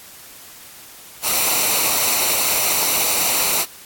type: noise with comb filter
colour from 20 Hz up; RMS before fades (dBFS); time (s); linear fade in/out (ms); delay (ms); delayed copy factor
white; -18; 1.22-3.66; 50; 0.6; -0.6
effects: white hiss -41 dBFS RMS until 3.85 s + AAC 64 kbps